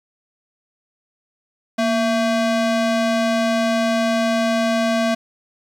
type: ring-modulated tone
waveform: square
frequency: 450 Hz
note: A4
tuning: 39 cents sharp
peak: -14 dBFS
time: 1.78-5.15 s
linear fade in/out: 10 ms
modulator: 216 Hz
effects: low-pass 6000 Hz 12 dB/octave + 8-bit